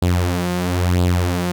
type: tone with flanger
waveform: sawtooth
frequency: 89 Hz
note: F2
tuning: 33 cents sharp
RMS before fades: -18 dBFS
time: 0.02-1.52 s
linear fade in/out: 5 ms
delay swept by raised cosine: 0.24 to 5.64 ms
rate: 1 Hz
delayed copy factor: +0.65
effects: none